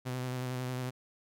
sawtooth tone with vibrato, 126.8 Hz, B2, 46 cents sharp, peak -30 dBFS, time 0.05-0.91 s, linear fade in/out 20 ms, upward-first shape square, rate 11 Hz, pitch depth 19 cents each way, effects none

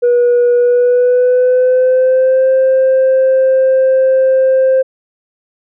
sine tone with pitch glide, 484.3 to 525.1 Hz, B4 to C5, -34 to +6 cents, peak -5 dBFS, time 0.02-4.83 s, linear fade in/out 20 ms, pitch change +140 cents, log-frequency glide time 0.55-2.5 s, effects tanh soft clip ceiling -5 dBFS

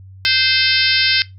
harmonic tone, 520 Hz, C5, 11 cents flat, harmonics 3 / 4 / 5 / 6 / 7 / 8 / 9 / 10, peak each -21 / -21 / -21 / -21 / -21 / -21 / -21 / -21 dBFS, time 0.25-1.22 s, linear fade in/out 0 ms, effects noise-tail reverb RT60 0.2 s tail -19 dB re dry + added 95 Hz sine -36 dBFS peak until 1.38 s

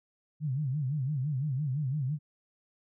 sine tone with vibrato, 139.8 Hz, C#3, 15 cents sharp, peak -28 dBFS, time 0.4-2.19 s, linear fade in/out 50 ms, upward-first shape sine, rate 5.9 Hz, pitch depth 180 cents each way, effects none

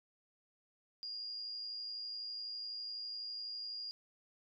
sine tone with amplitude modulation, 4832 Hz, D8, 48 cents sharp, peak -39 dBFS, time 1.03-3.91 s, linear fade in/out 0 ms, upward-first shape sine, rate 112 Hz, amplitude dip 40%, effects none

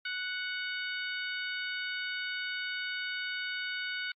harmonic tone, 740 Hz, F#5, in tune, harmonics 2 / 3 / 4 / 5 / 6, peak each -36 / -40 / -42 / -44 / -46 dBFS, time 0.05-4.12 s, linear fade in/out 5 ms, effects AAC 64 kbps

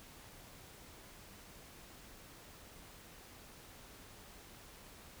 silence, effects pink hiss -56 dBFS RMS until 5.2 s

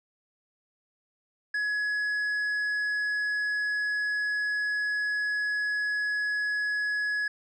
triangle tone with tanh clipping, 1685 Hz, G#6, 25 cents sharp, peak -27 dBFS, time 1.54-7.28 s, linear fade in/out 5 ms, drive 9 dB, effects none

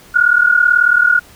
sine tone pair together, 1422.7 / 1461 Hz, F6 / F#6, +32 / -22 cents, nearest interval unison, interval 46 cents, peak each -11 dBFS, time 0.14-1.2 s, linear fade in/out 20 ms, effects pink hiss -43 dBFS RMS until 1.35 s

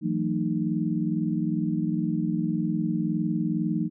sine tone cluster, 163.4 / 183.1 / 225.5 / 307.2 Hz, E3 / F#3 / A3 / D#4, -15 / -18 / +43 / -22 cents, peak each -29 dBFS, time 0.01-3.9 s, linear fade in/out 50 ms, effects none

